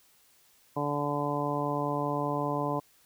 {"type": "harmonic tone", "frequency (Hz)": 145.2, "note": "D3", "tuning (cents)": -19, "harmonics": [1, 2, 3, 4, 5, 6, 7], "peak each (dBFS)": [-35, -34, -36, -35, -37, -37, -34], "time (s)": [0.76, 2.8], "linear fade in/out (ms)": 10, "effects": ["white hiss -63 dBFS RMS until 3.05 s"]}